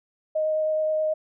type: tone with vibrato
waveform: sine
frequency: 622.3 Hz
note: D#5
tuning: in tune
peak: -21 dBFS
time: 0.35-1.14 s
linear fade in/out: 10 ms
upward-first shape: triangle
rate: 9.4 Hz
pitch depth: 9 cents each way
effects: none